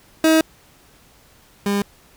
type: tone pair in turn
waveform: 30% pulse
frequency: 318.7 / 201.6 Hz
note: D#4 / G3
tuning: +42 / +49 cents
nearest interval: minor sixth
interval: 793 cents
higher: first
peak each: -9 / -15 dBFS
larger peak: first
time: 0.24-0.41 / 1.66-1.82 s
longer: first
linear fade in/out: 2 ms
effects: pink hiss -52 dBFS RMS until 2.16 s